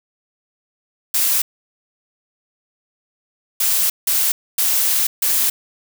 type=noise bursts at uneven times; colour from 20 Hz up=blue; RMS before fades=-17 dBFS; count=5; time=1.14-1.42 / 3.6-3.9 / 4.07-4.32 / 4.58-5.07 / 5.22-5.5 s; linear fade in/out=5 ms; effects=none